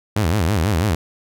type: tone with vibrato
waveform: sawtooth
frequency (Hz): 92.5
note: F#2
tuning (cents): 0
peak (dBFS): -12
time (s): 0.16-0.95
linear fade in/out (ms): 5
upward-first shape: sine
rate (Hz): 6.1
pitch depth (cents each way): 290
effects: none